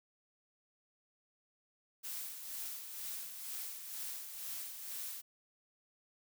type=noise with tremolo; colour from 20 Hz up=blue; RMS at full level=-42 dBFS; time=2.03-5.22 s; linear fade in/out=20 ms; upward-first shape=sine; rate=2.1 Hz; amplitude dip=50%; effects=none